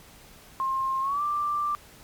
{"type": "tone with pitch glide", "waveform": "sine", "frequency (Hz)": [1063, 1179.5], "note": ["C6", "D6"], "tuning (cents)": [27, 7], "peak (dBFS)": -24, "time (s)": [0.6, 1.75], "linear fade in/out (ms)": 0, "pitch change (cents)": 180, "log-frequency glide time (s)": [1.01, 1.22], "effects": ["pink hiss -51 dBFS RMS until 2.03 s", "MP3 96 kbps"]}